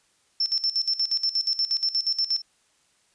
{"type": "tone with tremolo", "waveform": "sine", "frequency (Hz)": 5360, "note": "E8", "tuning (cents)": 28, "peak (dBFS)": -20, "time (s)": [0.4, 2.42], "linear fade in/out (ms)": 5, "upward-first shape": "square", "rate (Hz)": 8.4, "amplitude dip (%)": 80, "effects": ["white hiss -65 dBFS RMS until 3.14 s", "resampled to 22050 Hz"]}